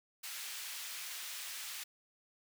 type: high-pass noise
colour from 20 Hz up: pink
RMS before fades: -44 dBFS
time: 0.23-1.84 s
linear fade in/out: 10 ms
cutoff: 2100 Hz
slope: 12 dB/octave
effects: none